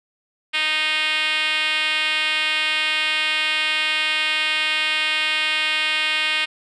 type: tone with band-pass filter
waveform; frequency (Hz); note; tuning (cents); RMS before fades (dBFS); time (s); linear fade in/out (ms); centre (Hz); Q
5% pulse; 309.8; D#4; -7; -21; 0.53-6.46; 20; 2700; 1.8
effects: resampled to 22050 Hz